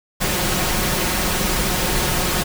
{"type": "noise with comb filter", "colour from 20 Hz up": "pink", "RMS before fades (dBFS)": -20, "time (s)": [0.2, 2.44], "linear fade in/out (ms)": 20, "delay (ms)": 5.5, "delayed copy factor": 0.5, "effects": []}